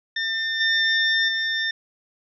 25% pulse tone with level steps, 1801 Hz, A6, 40 cents sharp, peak -19 / -14 / -18 dBFS, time 0.16-1.71 s, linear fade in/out 5 ms, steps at 0.6 / 1.28 s, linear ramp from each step 10 ms, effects resampled to 16000 Hz

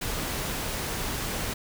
pink noise, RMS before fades -31 dBFS, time 0.01-1.54 s, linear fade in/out 10 ms, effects none

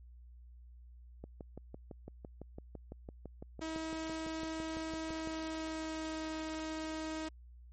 click train, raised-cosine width 2 ms, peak -32 dBFS, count 25, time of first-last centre 1.24-5.274 s, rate 5.95 Hz
sawtooth tone with pitch glide, 320 to 315.8 Hz, D#4 to D#4, +49 to +26 cents, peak -34 dBFS, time 3.61-7.29 s, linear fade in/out 10 ms, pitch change -23 cents, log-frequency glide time 5.13-6.3 s
effects added 60 Hz sine -52 dBFS peak until 7.72 s + MP3 32 kbps

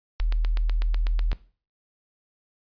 sine tone, 40.13 Hz, E1, 46 cents flat, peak -20 dBFS, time 0.2-1.33 s, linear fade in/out 0 ms
click train, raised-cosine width 0.2 ms, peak -16 dBFS, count 10, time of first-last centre 0.2-1.317 s, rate 8.06 Hz
effects noise-tail reverb RT60 0.4 s tail -18 dB re dry + resampled to 11025 Hz

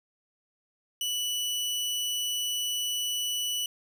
sawtooth tone, 2960 Hz, F#7, in tune, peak -25 dBFS, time 1.01-3.66 s, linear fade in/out 2 ms, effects none

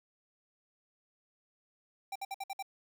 square tone bursts, 784 Hz, G5, in tune, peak -37 dBFS, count 6, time 2.12-2.626 s, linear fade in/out 5 ms, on 36 ms, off 58 ms, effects 11-bit

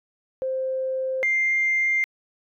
sine tone pair in turn, 523.3 / 2101 Hz, C5 / C7, 0 / +7 cents, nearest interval 2 octaves, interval 2407 cents, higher second, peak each -23 / -18 dBFS, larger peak second, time 0.42-1.23 / 1.23-2.04 s, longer neither, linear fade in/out 0 ms, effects tanh soft clip ceiling -14 dBFS

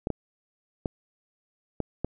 clicks, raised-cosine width 2 ms, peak -14 dBFS, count 5, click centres 0.071 / 0.103 / 0.858 / 1.803 / 2.046 s, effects none

